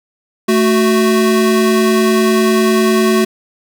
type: tone pair together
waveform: square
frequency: 220 / 370 Hz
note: A3 / F#4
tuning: 0 / 0 cents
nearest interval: major sixth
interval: 900 cents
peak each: -13 dBFS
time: 0.48-3.25 s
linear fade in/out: 10 ms
effects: none